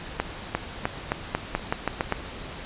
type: accelerating click train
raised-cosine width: 0.5 ms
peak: -8 dBFS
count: 10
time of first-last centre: 0.2-2.124 s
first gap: 350 ms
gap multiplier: 0.87
effects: pink hiss -38 dBFS RMS until 2.65 s + resampled to 8000 Hz